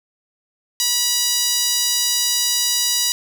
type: tone with high-pass filter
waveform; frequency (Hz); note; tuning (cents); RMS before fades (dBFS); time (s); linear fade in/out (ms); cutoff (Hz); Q
sawtooth; 970; B5; -31; -19; 0.8-3.12; 0; 4600; 1.6
effects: none